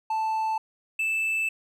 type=tone pair in turn; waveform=triangle; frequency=880 / 2637 Hz; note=A5 / E7; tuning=0 / 0 cents; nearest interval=octave + perfect fifth; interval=1900 cents; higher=second; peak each=-22 / -22 dBFS; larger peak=neither; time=0.1-0.58 / 0.99-1.49 s; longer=second; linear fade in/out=5 ms; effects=none